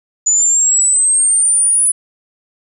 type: exponential sweep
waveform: sine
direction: up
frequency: 6930 to 10010 Hz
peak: -9 dBFS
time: 0.26-1.92 s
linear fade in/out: 10 ms
effects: none